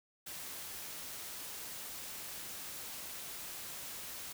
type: noise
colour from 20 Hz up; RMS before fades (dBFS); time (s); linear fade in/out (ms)
white; -45; 0.26-4.33; 10
effects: none